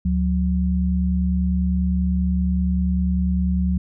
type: tone pair together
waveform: sine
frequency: 72.5 / 182.69 Hz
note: D2 / F#3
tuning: -22 / -22 cents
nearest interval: octave + major third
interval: 1600 cents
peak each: -20 / -20 dBFS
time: 0.05-3.78 s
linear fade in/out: 5 ms
effects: none